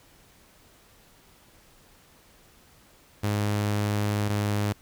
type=tone pair in turn; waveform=sawtooth; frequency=103.8 / 103.42 Hz; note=G#2 / G#2; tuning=0 / -7 cents; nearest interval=unison; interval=7 cents; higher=first; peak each=-20 / -20 dBFS; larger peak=neither; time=3.23-4.29 / 4.29-4.73 s; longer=first; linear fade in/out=10 ms; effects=pink hiss -57 dBFS RMS until 4.81 s

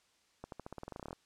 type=accelerating click train; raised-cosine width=1 ms; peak=-29 dBFS; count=16; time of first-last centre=0.44-1.13 s; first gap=82 ms; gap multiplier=0.91; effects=white hiss -71 dBFS RMS until 1.25 s + low-pass 7000 Hz 12 dB/octave

